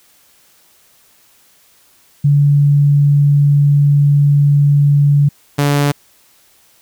sine / sawtooth tone pair in turn, 143.7 / 143.7 Hz, D3 / D3, -37 / -37 cents, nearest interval unison, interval 0 cents, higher neither, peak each -7 dBFS, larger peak neither, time 2.24-5.29 / 5.58-5.92 s, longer first, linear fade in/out 10 ms, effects white hiss -51 dBFS RMS until 6.81 s

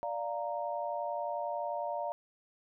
sine chord, Bb major, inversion first, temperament equal with one note detuned, 587.3 / 698.5 / 929.6 Hz, D5 / F5 / Bb5, 0 / 0 / -5 cents, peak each -37 / -37 / -38 dBFS, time 0.03-2.12 s, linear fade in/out 0 ms, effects none

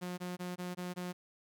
sawtooth tone bursts, 179.3 Hz, F3, 46 cents sharp, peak -34 dBFS, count 6, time 0.01-1.13 s, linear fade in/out 20 ms, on 170 ms, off 20 ms, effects 12-bit

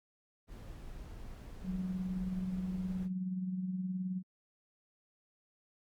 brown noise, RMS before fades -47 dBFS, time 0.47-3.09 s, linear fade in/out 50 ms
sine tone with tremolo, 185 Hz, F#3, in tune, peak -32 dBFS, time 1.63-4.23 s, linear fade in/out 50 ms, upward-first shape sine, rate 19 Hz, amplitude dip 45%
effects Opus 48 kbps

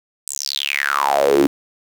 sawtooth tone with high-pass filter sweep, 70.5 Hz, C#2, 30 cents sharp, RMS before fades -18 dBFS, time 0.27-1.47 s, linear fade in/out 5 ms, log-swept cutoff 8700 to 280 Hz, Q 9, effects 7-bit

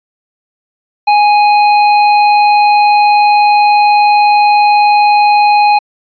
sine tone with tanh clipping, 830.6 Hz, G#5, in tune, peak -7 dBFS, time 1.07-5.79 s, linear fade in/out 10 ms, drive 16 dB, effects resampled to 11025 Hz

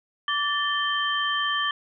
sine tone cluster, 1158 / 1768 / 3126 Hz, D6 / A6 / G7, -25 / +8 / -6 cents, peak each -27 dBFS, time 0.28-1.71 s, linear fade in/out 2 ms, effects none

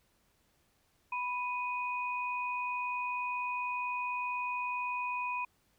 sine tone pair together, 987.8 / 2489 Hz, B5 / D#7, 0 / 0 cents, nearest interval octave + major third, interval 1600 cents, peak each -34 / -37 dBFS, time 1.12-5.45 s, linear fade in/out 5 ms, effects pink hiss -72 dBFS RMS until 5.78 s

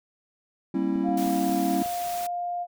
triangle chord, G diminished seventh, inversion none, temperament equal with one note detuned, 196 / 233.1 / 270.2 / 329.6 Hz, G3 / Bb3 / Db4 / Fb4, 0 / 0 / -44 / 0 cents, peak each -27 / -31 / -25 / -26 dBFS, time 0.74-1.83 s, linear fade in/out 5 ms
clicks, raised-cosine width 2 ms, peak -30 dBFS, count 5, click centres 0.96 / 1.087 / 1.264 / 1.494 / 1.86 s
sine tone, 704 Hz, F5, 14 cents sharp, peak -27 dBFS, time 1.03-2.67 s, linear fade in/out 50 ms
white noise, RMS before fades -38 dBFS, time 1.17-2.27 s, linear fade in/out 5 ms
effects none

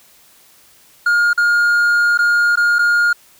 triangle tone with dropouts, 1420 Hz, F6, 28 cents sharp, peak -9 dBFS, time 1.06-3.13 s, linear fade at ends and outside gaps 5 ms, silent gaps 1.332-1.376 / 2.176-2.188 / 2.557-2.572 / 2.786-2.79 s, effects white hiss -49 dBFS RMS until 3.39 s

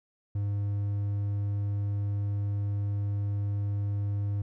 triangle tone, 101.5 Hz, G#2, 39 cents flat, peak -25 dBFS, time 0.35-4.42 s, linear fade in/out 5 ms, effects none

